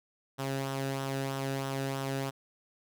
sawtooth tone with flanger, 135.7 Hz, C#3, 36 cents flat, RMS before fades -34 dBFS, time 0.38-2.31 s, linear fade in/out 20 ms, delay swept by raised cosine 0.43 to 0.95 ms, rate 3.1 Hz, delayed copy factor -0.5, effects none

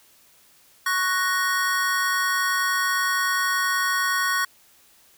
square chord, F# major, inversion second, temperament equal, 1108.7 / 1480 / 1864.7 Hz, C#6 / F#6 / A#6, 0 / 0 / 0 cents, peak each -26 dBFS, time 0.86-4.45 s, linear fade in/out 5 ms, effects white hiss -56 dBFS RMS until 5.17 s

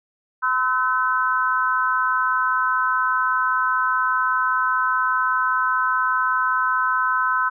sine tone cluster, 1021 / 1296 / 1515 Hz, C6 / E6 / F#6, -43 / -30 / +40 cents, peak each -22 dBFS, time 0.42-7.5 s, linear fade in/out 20 ms, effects none

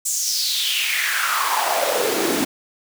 pink noise with high-pass filter sweep, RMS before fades -21 dBFS, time 0.05-2.45 s, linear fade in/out 10 ms, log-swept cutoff 7700 to 260 Hz, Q 4.4, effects none

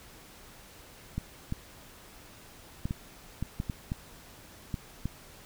clicks, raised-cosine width 5 ms, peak -19 dBFS, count 10, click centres 1.18 / 1.524 / 2.855 / 2.909 / 3.426 / 3.601 / 3.698 / 3.919 / 4.742 / 5.056 s, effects pink hiss -52 dBFS RMS until 5.45 s

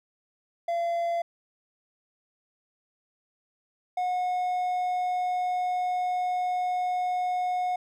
triangle tone pair in turn, 683 / 726.3 Hz, F5 / F#5, -39 / -32 cents, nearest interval minor second, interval 107 cents, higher second, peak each -23 dBFS, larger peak neither, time 0.68-1.22 / 3.97-7.76 s, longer second, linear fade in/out 5 ms, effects none

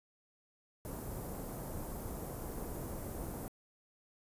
pink band-stop noise, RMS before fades -42 dBFS, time 0.85-3.48 s, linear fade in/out 0 ms, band 790 to 13000 Hz, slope 12 dB/octave, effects resampled to 32000 Hz

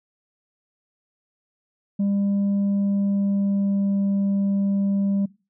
sine tone with pitch glide, 200 to 198.16 Hz, G3 to G3, +35 to +19 cents, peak -16 dBFS, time 1.99-5.26 s, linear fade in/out 10 ms, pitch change -16 cents, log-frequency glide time 2.6-4.02 s, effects noise-tail reverb RT60 0.3 s tail -23 dB re dry + tanh soft clip ceiling -18 dBFS

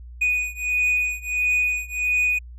triangle beating tone pair, 2477 / 2478.5 Hz, D#7 / D#7, -8 / -7 cents, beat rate 1.5 Hz, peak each -21 / -22 dBFS, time 0.21-2.39 s, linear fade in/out 10 ms, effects added 60 Hz sine -37 dBFS peak until 2.58 s + resampled to 32000 Hz

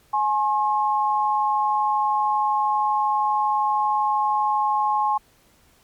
sine tone pair together, 842.3 / 1075 Hz, G#5 / C6, +24 / +47 cents, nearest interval major third, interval 423 cents, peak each -20 / -22 dBFS, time 0.13-5.18 s, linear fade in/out 10 ms, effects pink hiss -58 dBFS RMS until 5.83 s + MP3 96 kbps

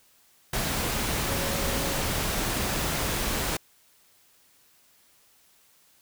sine tone in noise, 552 Hz, C#5, 7 cents flat, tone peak -35 dBFS, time 1.28-2.02 s, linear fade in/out 5 ms, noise pink, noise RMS -28 dBFS, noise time 0.53-3.57 s, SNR -10 dB, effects white hiss -61 dBFS RMS until 6.01 s

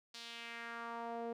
sawtooth tone with band-pass filter sweep, 233.1 Hz, A#3, in tune, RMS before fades -45 dBFS, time 0.14-1.33 s, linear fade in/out 5 ms, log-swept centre 4500 to 500 Hz, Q 2.1, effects none

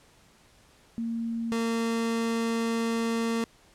sine / 30% pulse tone pair in turn, 230 / 229 Hz, A#3 / A#3, -23 / -31 cents, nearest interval unison, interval 8 cents, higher first, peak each -28 / -23 dBFS, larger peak second, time 0.98-1.52 / 1.52-3.44 s, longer second, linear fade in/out 0 ms, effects pink hiss -59 dBFS RMS until 3.74 s + low-pass 10000 Hz 12 dB/octave

